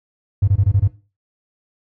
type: tone bursts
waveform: triangle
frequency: 99 Hz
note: G2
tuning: 18 cents sharp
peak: -7 dBFS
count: 6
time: 0.42-0.878 s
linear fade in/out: 10 ms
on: 58 ms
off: 22 ms
effects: noise-tail reverb RT60 0.3 s tail -19 dB re dry + tanh soft clip ceiling -8 dBFS